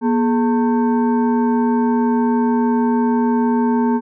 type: tone with frequency modulation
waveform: sine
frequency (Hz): 239.6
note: A#3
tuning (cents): +48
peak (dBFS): -13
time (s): 0.01-4.01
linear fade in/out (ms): 50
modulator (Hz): 662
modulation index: 0.78
effects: none